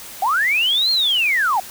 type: linear two-way sweep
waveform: triangle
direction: up then down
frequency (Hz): 714 to 4278 to 714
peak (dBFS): -11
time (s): 0.22-1.6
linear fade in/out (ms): 5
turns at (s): 0.91
effects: tanh soft clip ceiling -13 dBFS + white hiss -36 dBFS RMS until 1.7 s